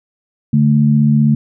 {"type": "tone pair together", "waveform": "sine", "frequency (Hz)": [144.35, 220], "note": ["D3", "A3"], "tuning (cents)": [-30, 0], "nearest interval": "perfect fifth", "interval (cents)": 730, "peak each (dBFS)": -11, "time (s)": [0.53, 1.35], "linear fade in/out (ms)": 5, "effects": []}